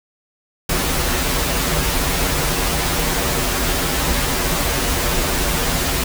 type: noise with comb filter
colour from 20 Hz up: pink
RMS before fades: -19 dBFS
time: 0.69-6.04 s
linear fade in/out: 5 ms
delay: 9.5 ms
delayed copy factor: -0.9
effects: none